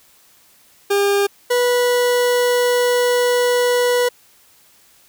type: tone pair in turn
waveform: 40% pulse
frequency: 402.3 / 489.7 Hz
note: G4 / B4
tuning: +45 / -15 cents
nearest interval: minor third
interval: 340 cents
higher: second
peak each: -13 dBFS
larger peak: neither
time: 0.9-1.27 / 1.5-4.09 s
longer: second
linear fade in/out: 10 ms
effects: white hiss -52 dBFS RMS until 5.08 s